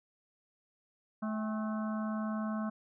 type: harmonic tone with a mistuned harmonic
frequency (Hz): 216.6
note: A3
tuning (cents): -27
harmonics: 1 / 3 / 4 / 5 / 6 / 7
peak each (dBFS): -33 / -43 / -49 / -44 / -47 / -50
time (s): 1.22-2.7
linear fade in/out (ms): 10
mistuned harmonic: 4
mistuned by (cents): -130
effects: none